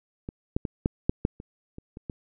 clicks, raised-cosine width 3 ms, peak -21 / -11 / -16 / -9 / -8 / -9 / -27 / -27 / -27 / -20 dBFS, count 10, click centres 0.289 / 0.565 / 0.652 / 0.859 / 1.095 / 1.251 / 1.401 / 1.784 / 1.971 / 2.098 s, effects none

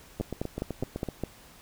two click trains, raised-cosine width 2 ms, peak -19 / -16 dBFS, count 8 / 6, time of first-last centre 0.2-1.087 / 0.21-1.237 s, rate 7.89 / 4.87 Hz, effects pink hiss -53 dBFS RMS until 1.61 s

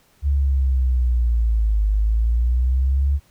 sine linear two-way sweep, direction down then up, 71.4 to 50.9 to 71.4 Hz, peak -15 dBFS, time 0.22-3.2 s, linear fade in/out 50 ms, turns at 1.9 s, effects pink hiss -58 dBFS RMS until 3.3 s

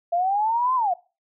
sine linear two-way sweep, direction up then down, 672 to 1047 to 672 Hz, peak -19 dBFS, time 0.12-0.94 s, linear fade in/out 10 ms, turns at 0.75 s, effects noise-tail reverb RT60 0.3 s tail -21 dB re dry

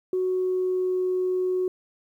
sine tone with pitch glide, 370 to 367.9 Hz, F#4 to F#4, 0 to -10 cents, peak -21 dBFS, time 0.13-1.68 s, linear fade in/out 2 ms, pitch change -10 cents, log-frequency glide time 0.24-1.04 s, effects tanh soft clip ceiling -17 dBFS + 10-bit

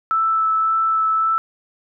sine tone with vibrato, 1316 Hz, E6, 3 cents flat, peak -15 dBFS, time 0.11-1.38 s, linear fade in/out 0 ms, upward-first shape sine, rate 1.8 Hz, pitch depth 9 cents each way, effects none

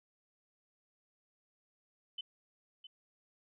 sine tone with echo, 3033 Hz, F#7, 42 cents sharp, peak -38 dBFS, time 2.18-2.21 s, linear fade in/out 5 ms, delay 660 ms, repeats 1, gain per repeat -11 dB, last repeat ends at 2.87 s, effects none

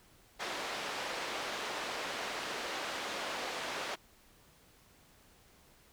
pink band-pass noise, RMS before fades -39 dBFS, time 0.39-3.96 s, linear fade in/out 20 ms, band 470 to 4600 Hz, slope 12 dB/octave, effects pink hiss -63 dBFS RMS until 5.92 s

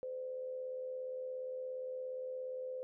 sine tone with amplitude modulation, 512 Hz, C5, 38 cents flat, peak -37 dBFS, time 0.03-2.83 s, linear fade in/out 0 ms, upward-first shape sine, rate 77.2 Hz, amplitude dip 45%, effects none

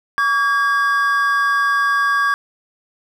triangle tone pair together, 1139.5 / 1630 Hz, C#6 / G#6, +47 / -33 cents, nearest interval tritone, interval 620 cents, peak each -15 dBFS, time 0.18-2.34 s, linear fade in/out 0 ms, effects none

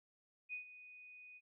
sine tone with ADSR envelope, 2485 Hz, D#7, 3 cents flat, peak -40 dBFS, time 0.49-1.41 s, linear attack 41 ms, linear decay 110 ms, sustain -14 dB, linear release 44 ms, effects none

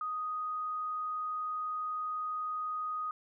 sine tone, 1246 Hz, D#6, 2 cents sharp, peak -33 dBFS, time 0.01-3.11 s, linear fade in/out 2 ms, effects none

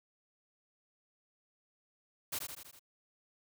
white noise with echo, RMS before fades -37 dBFS, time 2.32-2.39 s, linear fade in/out 10 ms, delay 81 ms, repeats 5, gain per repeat -4 dB, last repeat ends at 2.795 s, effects none

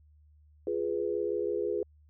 sine chord, F diminished, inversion none, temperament equal, 349.2 / 415.3 / 493.9 Hz, F4 / Ab4 / Cb5, 0 / 0 / 0 cents, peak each -34 / -31 / -34 dBFS, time 0.67-1.83 s, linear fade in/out 2 ms, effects added 75 Hz sine -57 dBFS peak until 2.09 s

